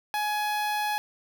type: tone with notch filter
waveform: sawtooth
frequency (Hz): 840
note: G#5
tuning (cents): +19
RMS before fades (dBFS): -28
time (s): 0.14-0.98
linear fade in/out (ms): 0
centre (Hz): 7400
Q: 1.4
effects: none